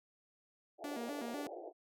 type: band-pass noise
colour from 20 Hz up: white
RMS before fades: -47 dBFS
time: 0.78-1.73 s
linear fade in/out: 50 ms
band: 320 to 790 Hz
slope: 96 dB/octave
type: tone with vibrato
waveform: sawtooth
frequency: 261.6 Hz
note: C4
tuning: in tune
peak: -37 dBFS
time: 0.84-1.47 s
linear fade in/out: 2 ms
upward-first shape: square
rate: 4 Hz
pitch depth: 180 cents each way
effects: none